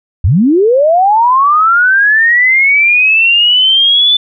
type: linear sweep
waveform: sine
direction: up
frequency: 67.8 to 3520 Hz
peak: -5 dBFS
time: 0.24-4.17 s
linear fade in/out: 5 ms
effects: none